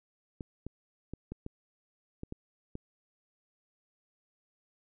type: clicks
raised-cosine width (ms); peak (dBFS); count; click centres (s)
3; -26; 8; 0.408 / 0.666 / 1.136 / 1.32 / 1.464 / 2.234 / 2.324 / 2.754
effects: none